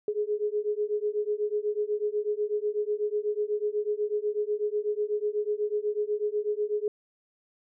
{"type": "beating tone pair", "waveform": "sine", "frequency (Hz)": [415.3, 423.4], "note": ["G#4", "G#4"], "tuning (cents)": [0, 33], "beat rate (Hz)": 8.1, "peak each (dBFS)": -29, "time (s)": [0.08, 6.88], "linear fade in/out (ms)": 2, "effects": []}